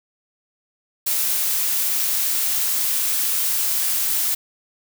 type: noise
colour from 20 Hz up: blue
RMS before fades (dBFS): -21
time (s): 1.06-4.35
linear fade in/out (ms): 10
effects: none